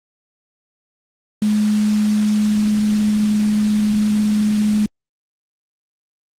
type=tone in noise; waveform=sine; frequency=211.2 Hz; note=G#3; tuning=29 cents sharp; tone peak=-13 dBFS; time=1.42-4.86 s; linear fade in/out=2 ms; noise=white; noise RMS=-29 dBFS; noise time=1.42-4.86 s; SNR=+13 dB; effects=low-pass 7000 Hz 12 dB/octave + Opus 24 kbps